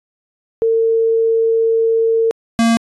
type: tone pair in turn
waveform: sine / square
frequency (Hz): 452.8 / 229.7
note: A4 / A#3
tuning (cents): +50 / -25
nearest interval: octave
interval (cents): 1175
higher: first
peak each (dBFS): -11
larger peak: neither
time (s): 0.62-2.31 / 2.59-2.77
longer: first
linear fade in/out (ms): 0
effects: resampled to 24000 Hz